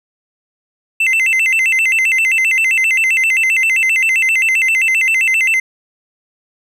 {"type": "tone with vibrato", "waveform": "triangle", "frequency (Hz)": 2349, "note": "D7", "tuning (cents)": 0, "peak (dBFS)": -9, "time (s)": [1, 5.6], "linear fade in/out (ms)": 5, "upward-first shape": "square", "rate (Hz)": 7.6, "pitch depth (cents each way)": 220, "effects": []}